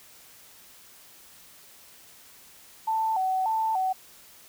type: tone with vibrato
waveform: sine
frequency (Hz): 817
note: G#5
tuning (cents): -29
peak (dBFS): -23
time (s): 2.87-3.93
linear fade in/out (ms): 10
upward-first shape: square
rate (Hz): 1.7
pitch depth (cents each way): 140
effects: white hiss -52 dBFS RMS until 4.48 s